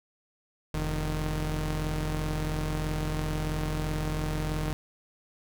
sawtooth tone pair together, 43.01 / 153.9 Hz, F1 / D#3, -26 / -19 cents, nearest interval octave + minor seventh, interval 2207 cents, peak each -27 dBFS, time 0.74-4.73 s, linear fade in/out 0 ms, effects none

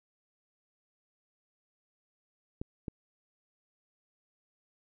clicks, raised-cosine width 3 ms, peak -23 dBFS, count 2, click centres 2.615 / 2.882 s, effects none

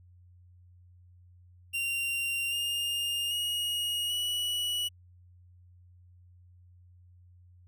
45% pulse tone with pitch steps, 2771 / 2824 / 2879 / 2934 Hz, F7 / F7 / F#7 / F#7, -14 / +19 / -48 / -15 cents, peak -29 dBFS, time 1.73-4.89 s, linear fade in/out 20 ms, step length 790 ms, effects added 89 Hz sine -54 dBFS peak until 7.67 s

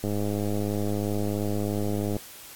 click train, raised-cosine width 2 ms, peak -16 dBFS, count 220, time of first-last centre 0.04-2.166 s, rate 103 Hz, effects white hiss -45 dBFS RMS until 2.55 s + AAC 64 kbps

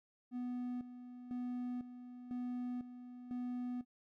triangle tone with tremolo, 247 Hz, B3, in tune, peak -36 dBFS, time 0.31-3.85 s, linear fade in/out 50 ms, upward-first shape square, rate 1 Hz, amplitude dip 70%, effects none

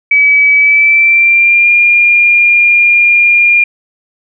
sine tone with pitch glide, 2286 to 2409 Hz, D7 to D7, -47 to +43 cents, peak -4 dBFS, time 0.11-3.64 s, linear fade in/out 5 ms, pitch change +90 cents, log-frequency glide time 0.57-1.69 s, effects none

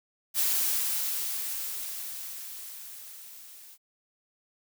blue noise with level ramp, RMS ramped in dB -25 to -50 dBFS, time 0.34-3.78 s, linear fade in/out 50 ms, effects none

